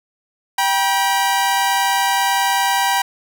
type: tone pair together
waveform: sawtooth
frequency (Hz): 784 / 962.5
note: G5 / B5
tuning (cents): 0 / -45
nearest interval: major third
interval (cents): 355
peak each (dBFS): -14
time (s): 0.58-3.02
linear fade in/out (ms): 5
effects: none